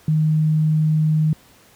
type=tone; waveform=sine; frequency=155.4 Hz; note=D#3; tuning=2 cents flat; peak=-14 dBFS; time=0.08-1.33 s; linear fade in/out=2 ms; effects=pink hiss -51 dBFS RMS until 1.75 s + high-pass 60 Hz 12 dB/octave